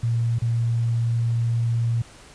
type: tone with dropouts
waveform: sine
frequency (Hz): 116.54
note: A#2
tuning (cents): 0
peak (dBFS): -19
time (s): 0.03-2.02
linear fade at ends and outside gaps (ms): 5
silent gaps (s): 0.387-0.419
effects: pink hiss -47 dBFS RMS until 2.34 s + resampled to 22050 Hz